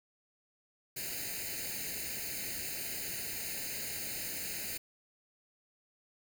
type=noise with comb filter; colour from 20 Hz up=white; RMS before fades=-39 dBFS; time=0.96-4.78 s; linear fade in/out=10 ms; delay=0.44 ms; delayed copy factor=+1; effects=none